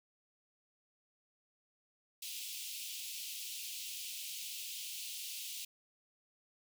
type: high-pass noise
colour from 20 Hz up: pink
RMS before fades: -44 dBFS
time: 2.22-5.65 s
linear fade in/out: 5 ms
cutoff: 2600 Hz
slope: 48 dB/octave
effects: none